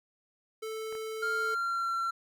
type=tone; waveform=square; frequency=440 Hz; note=A4; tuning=in tune; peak=-36 dBFS; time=0.62-1.55 s; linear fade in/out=10 ms
type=clicks; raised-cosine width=0.5 ms; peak=-34 / -33 dBFS; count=2; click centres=0.926 / 0.952 s
type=tone with pitch glide; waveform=triangle; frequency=1396.9 to 1357.9 Hz; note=F6 to F6; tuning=0 to -49 cents; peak=-27 dBFS; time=1.22-2.11 s; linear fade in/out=10 ms; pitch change=-49 cents; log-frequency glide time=1.33-1.95 s
effects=none